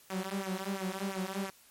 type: tone with flanger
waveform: sawtooth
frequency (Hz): 191.9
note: G3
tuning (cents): -37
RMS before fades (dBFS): -36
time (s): 0.1-1.5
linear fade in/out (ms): 2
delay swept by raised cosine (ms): 0.21 to 5.71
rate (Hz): 2.9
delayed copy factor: -0.9
effects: white hiss -60 dBFS RMS until 1.7 s + MP3 64 kbps